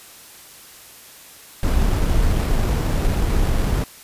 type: noise with sample-and-hold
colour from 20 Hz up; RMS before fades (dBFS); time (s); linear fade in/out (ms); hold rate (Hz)
brown; -18; 1.63-3.84; 2; 6300
effects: white hiss -43 dBFS RMS until 4.03 s + resampled to 32000 Hz